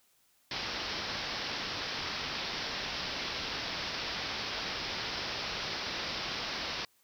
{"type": "low-pass noise", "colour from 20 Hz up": "white", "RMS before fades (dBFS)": -37, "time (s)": [0.51, 6.85], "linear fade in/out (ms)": 2, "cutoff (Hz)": 5500, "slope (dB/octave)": 96, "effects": ["white hiss -69 dBFS RMS until 7.03 s"]}